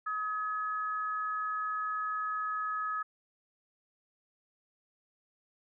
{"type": "tone pair together", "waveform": "sine", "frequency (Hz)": [1270, 1694.3], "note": ["D#6", "G#6"], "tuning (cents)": [35, 34], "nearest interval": "perfect fourth", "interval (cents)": 499, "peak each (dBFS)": [-32, -39], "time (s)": [0.06, 3.03], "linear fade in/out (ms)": 10, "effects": []}